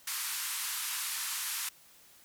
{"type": "band-pass noise", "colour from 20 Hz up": "white", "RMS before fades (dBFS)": -36, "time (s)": [0.07, 1.69], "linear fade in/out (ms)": 5, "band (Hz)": [940, 14000], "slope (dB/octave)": 48, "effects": ["white hiss -59 dBFS RMS until 2.24 s"]}